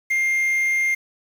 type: tone with quantisation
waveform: triangle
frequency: 2113 Hz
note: C7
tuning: 16 cents sharp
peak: -16 dBFS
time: 0.1-0.95 s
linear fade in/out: 10 ms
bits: 7
effects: none